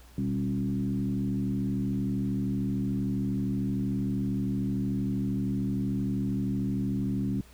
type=tone with frequency modulation; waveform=sine; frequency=196 Hz; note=G3; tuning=in tune; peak=-26 dBFS; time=0.18-7.41 s; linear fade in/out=2 ms; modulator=73 Hz; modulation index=1.2; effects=added 60 Hz sine -51 dBFS peak until 7.53 s + pink hiss -57 dBFS RMS until 7.53 s

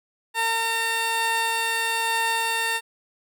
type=tone pair together; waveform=15% pulse; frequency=455.4 / 909.7 Hz; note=A#4 / A#5; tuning=-40 / -43 cents; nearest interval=octave; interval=1197 cents; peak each=-26 / -16 dBFS; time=0.34-2.81 s; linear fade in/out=50 ms; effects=none

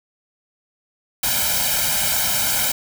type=noise with comb filter; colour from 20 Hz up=white; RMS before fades=-20 dBFS; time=1.23-2.72 s; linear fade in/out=5 ms; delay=1.3 ms; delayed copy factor=+1; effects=none

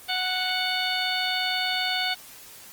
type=harmonic tone with a mistuned harmonic; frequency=739 Hz; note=F#5; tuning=2 cents flat; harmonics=1 / 2 / 3 / 4 / 5 / 6; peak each=-31 / -31 / -31 / -31 / -31 / -31 dBFS; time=0.08-2.15 s; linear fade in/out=20 ms; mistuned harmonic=5; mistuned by=-44 cents; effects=white hiss -46 dBFS RMS until 2.72 s + Opus 24 kbps

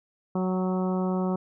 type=harmonic tone with a mistuned harmonic; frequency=185 Hz; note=F#3; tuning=in tune; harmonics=1 / 2 / 3 / 4 / 5 / 6 / 7; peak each=-25 / -31 / -35 / -37 / -39 / -41 / -42 dBFS; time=0.35-1.36 s; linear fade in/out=5 ms; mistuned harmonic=4; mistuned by=+15 cents; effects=none

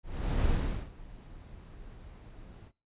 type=noise with ADSR envelope; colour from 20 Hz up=brown; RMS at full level=-26 dBFS; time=0.03-2.72 s; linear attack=410 ms; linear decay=450 ms; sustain=-22 dB; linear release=56 ms; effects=noise-tail reverb RT60 0.3 s tail -21 dB re dry + resampled to 8000 Hz

